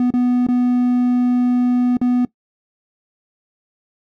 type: tone with dropouts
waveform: triangle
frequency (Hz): 246.9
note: B3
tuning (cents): 0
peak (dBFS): -11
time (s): 0-2.25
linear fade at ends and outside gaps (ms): 2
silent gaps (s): 0.105-0.138 / 0.467-0.486 / 1.97-2.014
effects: noise-tail reverb RT60 0.1 s tail -19 dB re dry